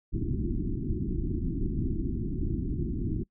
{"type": "low-pass noise", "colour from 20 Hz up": "pink", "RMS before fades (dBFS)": -30, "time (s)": [0.12, 3.24], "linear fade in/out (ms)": 20, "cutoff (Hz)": 370, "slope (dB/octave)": 96, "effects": ["noise-tail reverb RT60 0.1 s tail -24 dB re dry"]}